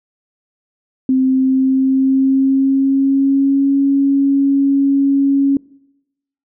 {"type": "tone with pitch glide", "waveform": "sine", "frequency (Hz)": [261.1, 276.6], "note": ["C4", "C#4"], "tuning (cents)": [-3, -4], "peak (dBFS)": -10, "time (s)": [1.09, 5.57], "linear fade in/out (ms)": 2, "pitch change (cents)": 99, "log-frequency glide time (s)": [1.2, 3.76], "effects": ["noise-tail reverb RT60 0.9 s tail -24 dB re dry"]}